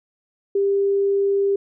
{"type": "tone", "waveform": "sine", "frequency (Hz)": 397.2, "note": "G4", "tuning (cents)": 23, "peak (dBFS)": -16, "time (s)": [0.55, 1.56], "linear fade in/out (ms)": 5, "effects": []}